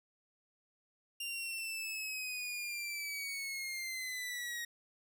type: linear sweep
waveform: sawtooth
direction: down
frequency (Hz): 2794 to 1880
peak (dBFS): -35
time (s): 1.2-4.65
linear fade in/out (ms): 5
effects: none